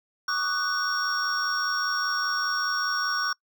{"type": "tone cluster", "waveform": "triangle", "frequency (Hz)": [1130, 1215, 1486, 5560], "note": ["C#6", "D#6", "F#6", "F8"], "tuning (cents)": [33, -42, 7, -9], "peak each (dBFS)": [-29, -30, -26, -28], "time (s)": [0.28, 3.33], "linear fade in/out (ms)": 5, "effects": ["noise-tail reverb RT60 0.1 s tail -26 dB re dry", "tanh soft clip ceiling -12 dBFS"]}